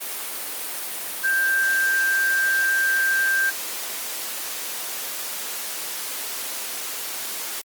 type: tone in noise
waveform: sine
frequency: 1577 Hz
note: G6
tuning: 10 cents sharp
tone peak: -18 dBFS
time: 1.23-3.51 s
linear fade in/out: 20 ms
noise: white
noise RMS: -30 dBFS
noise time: 0-7.62 s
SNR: +9 dB
effects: high-pass 300 Hz 12 dB/octave + Opus 32 kbps